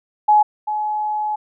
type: tone pair in turn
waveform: sine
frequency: 844 / 848.4 Hz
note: G#5 / G#5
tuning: +28 / +37 cents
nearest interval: unison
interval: 9 cents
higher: second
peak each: -9 / -19 dBFS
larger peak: first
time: 0.28-0.43 / 0.67-1.36 s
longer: second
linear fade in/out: 10 ms
effects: none